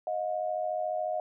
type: tone pair together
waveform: sine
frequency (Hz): 625 / 719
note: D#5 / F#5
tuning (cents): +8 / -50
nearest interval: major second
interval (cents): 242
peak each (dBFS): -31 / -32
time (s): 0.07-1.2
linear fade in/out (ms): 2
effects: none